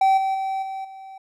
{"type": "tone with level steps", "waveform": "triangle", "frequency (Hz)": 771, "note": "G5", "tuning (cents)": -29, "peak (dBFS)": [-12, -18, -21, -26, -35], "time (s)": [0.01, 1.18], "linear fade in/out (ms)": 5, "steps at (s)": [0.17, 0.34, 0.62, 0.84], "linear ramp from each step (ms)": 10, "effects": []}